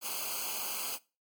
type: noise with comb filter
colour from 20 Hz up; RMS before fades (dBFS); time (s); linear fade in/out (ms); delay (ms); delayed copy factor
white; -36; 0.01-0.99; 50; 0.54; -1
effects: noise-tail reverb RT60 0.3 s tail -21 dB re dry + MP3 96 kbps